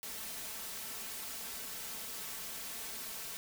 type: noise with comb filter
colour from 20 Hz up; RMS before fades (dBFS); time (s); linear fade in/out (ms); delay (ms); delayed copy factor
white; -43; 0.03-3.37; 0; 4.5; +0.55
effects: none